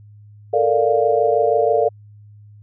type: chord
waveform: sine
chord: Bb major seventh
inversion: third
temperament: equal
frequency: 440 / 466.2 / 587.3 / 698.5 Hz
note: A4 / Bb4 / D5 / F5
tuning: 0 / 0 / 0 / 0 cents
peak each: -19 dBFS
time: 0.53-1.89 s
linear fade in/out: 10 ms
effects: added 104 Hz sine -41 dBFS peak until 2.62 s